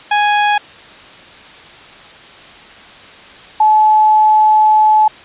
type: tone pair in turn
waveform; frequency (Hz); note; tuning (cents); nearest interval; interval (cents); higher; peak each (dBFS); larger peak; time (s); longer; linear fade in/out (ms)
sawtooth / sine; 830.6 / 859.9; G#5 / A5; 0 / -40; minor second; 60; second; -6; neither; 0.11-0.58 / 3.6-5.08; second; 5
effects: white hiss -37 dBFS RMS until 5.24 s + resampled to 8000 Hz